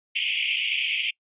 white band-pass noise, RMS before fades -26 dBFS, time 0.15-1.11 s, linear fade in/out 10 ms, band 2200 to 3200 Hz, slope 96 dB/octave, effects noise-tail reverb RT60 0.1 s tail -26 dB re dry + resampled to 8000 Hz

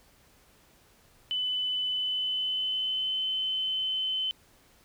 sine tone with pitch glide, 3005 to 3054 Hz, F#7 to G7, +26 to -46 cents, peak -27 dBFS, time 1.31-4.31 s, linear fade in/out 0 ms, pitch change +28 cents, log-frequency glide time 1.86-3.23 s, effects pink hiss -61 dBFS RMS until 4.84 s

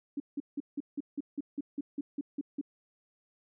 sine tone bursts, 285.1 Hz, C#4, 49 cents sharp, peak -31 dBFS, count 13, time 0.17-2.613 s, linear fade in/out 5 ms, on 31 ms, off 170 ms, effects none

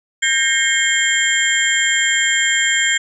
sine tone cluster, 1599 / 1849 / 2159 / 3184 / 7290 Hz, G6 / A#6 / C#7 / G7 / A#8, +34 / -15 / -46 / +26 / -40 cents, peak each -20 dBFS, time 0.22-2.98 s, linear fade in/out 10 ms, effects none

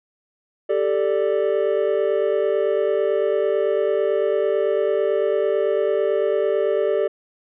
triangle chord, G suspended second, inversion none, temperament just, 392 / 441 / 588 Hz, G4 / A4 / D5, 0 / +4 / +2 cents, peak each -20 dBFS, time 0.69-7.08 s, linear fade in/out 10 ms, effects resampled to 8000 Hz

